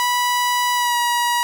sawtooth tone with pitch glide, 981 to 960.8 Hz, B5 to B5, -12 to -48 cents, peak -13 dBFS, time 0-1.43 s, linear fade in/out 0 ms, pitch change -36 cents, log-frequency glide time 0.74-0.97 s, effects none

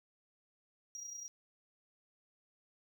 triangle tone with amplitude modulation, 5720 Hz, F8, 41 cents sharp, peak -40 dBFS, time 0.95-1.28 s, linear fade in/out 0 ms, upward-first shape sine, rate 30.1 Hz, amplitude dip 55%, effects none

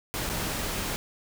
pink noise with dropouts, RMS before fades -31 dBFS, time 0.14-0.96 s, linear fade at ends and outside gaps 0 ms, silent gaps 0.292-0.298 s, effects none

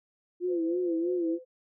sine tone with vibrato, 344.2 Hz, F4, 25 cents flat, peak -26 dBFS, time 0.4-1.39 s, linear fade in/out 50 ms, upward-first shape sine, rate 3.1 Hz, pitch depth 97 cents each way
sine tone with tremolo, 510 Hz, C5, 44 cents flat, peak -34 dBFS, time 0.47-1.45 s, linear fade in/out 50 ms, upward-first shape triangle, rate 5.1 Hz, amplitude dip 70%
effects none

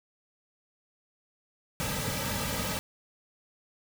pink noise with comb filter, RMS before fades -32 dBFS, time 1.8-2.79 s, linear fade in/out 0 ms, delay 2.8 ms, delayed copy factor -1, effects none

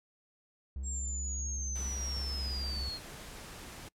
triangle tone with vibrato, 66.7 Hz, C2, 34 cents sharp, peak -34 dBFS, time 0.76-2.89 s, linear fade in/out 0 ms, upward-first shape sine, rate 19 Hz, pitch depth 58 cents each way
sine linear sweep, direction down, 7550 to 4186 Hz, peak -37 dBFS, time 0.83-3 s, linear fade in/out 50 ms
pink noise, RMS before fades -47 dBFS, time 1.75-3.89 s, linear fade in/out 10 ms
effects noise-tail reverb RT60 0.1 s tail -24 dB re dry + low-pass 12000 Hz 12 dB/octave

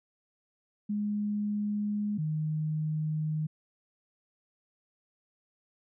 sine tone pair in turn, 207.7 / 154.7 Hz, G#3 / D#3, 0 / -10 cents, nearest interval perfect fourth, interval 510 cents, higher first, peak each -28 dBFS, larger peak neither, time 0.89-2.18 / 2.18-3.47 s, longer neither, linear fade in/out 10 ms, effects none

